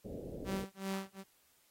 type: low-pass noise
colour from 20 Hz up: white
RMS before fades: -44 dBFS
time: 0.04-0.66 s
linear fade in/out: 20 ms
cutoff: 570 Hz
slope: 48 dB/octave
type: tone with tremolo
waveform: sawtooth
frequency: 193.4 Hz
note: G3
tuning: 23 cents flat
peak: -31 dBFS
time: 0.44-1.24 s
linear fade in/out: 50 ms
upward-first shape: sine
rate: 2.6 Hz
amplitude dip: 100%
effects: white hiss -70 dBFS RMS until 1.7 s + AAC 48 kbps